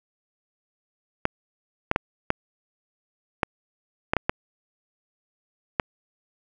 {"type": "clicks", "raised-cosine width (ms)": 0.5, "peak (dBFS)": -5, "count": 9, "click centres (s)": [1.254, 1.914, 1.961, 2.304, 3.432, 4.135, 4.167, 4.295, 5.798], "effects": []}